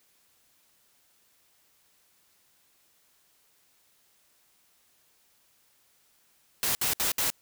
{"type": "noise bursts", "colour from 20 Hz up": "white", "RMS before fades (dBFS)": -27, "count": 4, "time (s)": [6.63, 7.302], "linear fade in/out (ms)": 0, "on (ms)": 120, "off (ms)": 64, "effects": ["white hiss -66 dBFS RMS until 7.41 s"]}